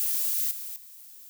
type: noise with level steps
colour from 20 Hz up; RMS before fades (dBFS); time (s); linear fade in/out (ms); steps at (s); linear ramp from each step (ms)
violet; -27 / -37 / -48; 0-1.29; 0; 0.51 / 0.76; 2
effects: none